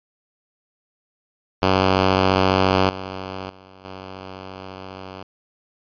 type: tone with level steps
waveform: 5% pulse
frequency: 94.6 Hz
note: F#2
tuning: 39 cents sharp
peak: -4 / -18 / -33 / -23 dBFS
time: 1.62-5.23 s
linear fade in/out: 5 ms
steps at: 2.89 / 3.49 / 3.84 s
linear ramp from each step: 10 ms
effects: resampled to 11025 Hz